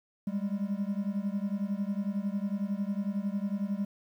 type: beating tone pair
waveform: triangle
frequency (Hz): 196 / 207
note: G3 / G#3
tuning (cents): 0 / -5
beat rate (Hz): 11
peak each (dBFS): -30 / -31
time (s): 0.27-3.85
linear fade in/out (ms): 5
effects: 10-bit